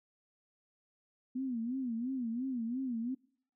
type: tone with vibrato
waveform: sine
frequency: 245.6 Hz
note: B3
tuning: 9 cents flat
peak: -33 dBFS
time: 1.35-3.15 s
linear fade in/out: 10 ms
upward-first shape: sine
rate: 2.9 Hz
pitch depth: 150 cents each way
effects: noise-tail reverb RT60 0.6 s tail -24 dB re dry